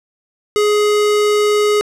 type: tone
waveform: square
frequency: 418.1 Hz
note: G#4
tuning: 12 cents sharp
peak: -12 dBFS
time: 0.56-1.81 s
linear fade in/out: 0 ms
effects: low-pass 10000 Hz 12 dB/octave + 9-bit